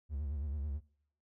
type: tone with vibrato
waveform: triangle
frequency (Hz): 72.4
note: D2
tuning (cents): -24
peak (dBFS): -33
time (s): 0.09-0.81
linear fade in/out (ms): 50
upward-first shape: sine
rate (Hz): 9.1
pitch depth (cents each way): 110
effects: noise-tail reverb RT60 0.6 s tail -21 dB re dry